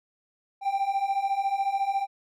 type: beating tone pair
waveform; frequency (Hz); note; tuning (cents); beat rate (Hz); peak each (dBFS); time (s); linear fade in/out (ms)
triangle; 778 / 792; G5 / G5; -13 / +18; 14; -27 / -24; 0.61-2.07; 50
effects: none